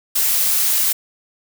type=noise; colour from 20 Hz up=blue; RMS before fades=-17 dBFS; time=0.15-0.93 s; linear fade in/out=10 ms; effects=none